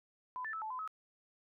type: tone with pitch steps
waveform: sine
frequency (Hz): 1006 / 1762 / 1309 / 871 / 1017 / 1282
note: B5 / A6 / E6 / A5 / C6 / E6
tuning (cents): +32 / +2 / -13 / -18 / -50 / -49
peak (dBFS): -38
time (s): 0.36-0.876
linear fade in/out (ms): 0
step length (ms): 86
effects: none